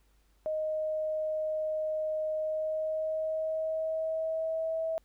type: tone with pitch glide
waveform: sine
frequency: 622.3 to 648 Hz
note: D#5 to E5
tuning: 0 to -30 cents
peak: -29 dBFS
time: 0.46-4.98 s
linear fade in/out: 0 ms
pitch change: +70 cents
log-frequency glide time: 2.34-4.85 s
effects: added 50 Hz sine -64 dBFS peak until 5.04 s + pink hiss -72 dBFS RMS until 5.04 s